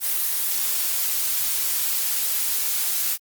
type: noise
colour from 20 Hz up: blue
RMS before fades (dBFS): -23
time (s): 0-3.18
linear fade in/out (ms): 50
effects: Opus 32 kbps